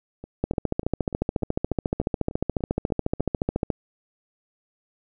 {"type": "two click trains", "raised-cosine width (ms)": 2, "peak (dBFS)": [-24, -9], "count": [11, 47], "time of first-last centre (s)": [[0.24, 3.199], [0.44, 3.702]], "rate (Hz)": [3.38, 14.1], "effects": []}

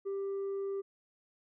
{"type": "tone with tanh clipping", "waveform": "sine", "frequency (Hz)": 393.7, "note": "G4", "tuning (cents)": 8, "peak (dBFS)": -34, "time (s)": [0.05, 0.82], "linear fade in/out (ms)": 20, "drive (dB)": 2, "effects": []}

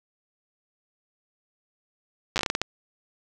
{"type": "slowing click train", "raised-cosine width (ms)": 0.2, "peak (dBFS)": -7, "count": 10, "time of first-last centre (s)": [2.36, 2.616], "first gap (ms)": 8, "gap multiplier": 1.3, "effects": []}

